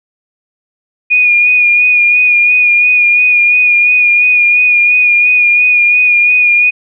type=tone with vibrato; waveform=sine; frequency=2449 Hz; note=D#7; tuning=28 cents flat; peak=-5 dBFS; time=1.1-6.71 s; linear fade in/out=20 ms; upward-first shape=sine; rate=2.9 Hz; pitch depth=28 cents each way; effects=none